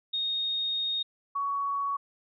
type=tone pair in turn; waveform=sine; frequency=3714 / 1121.2 Hz; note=A#7 / C#6; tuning=-7 / +19 cents; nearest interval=octave + major sixth; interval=2074 cents; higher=first; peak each=-27 dBFS; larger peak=neither; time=0.13-1.03 / 1.35-1.97 s; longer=first; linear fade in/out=10 ms; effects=none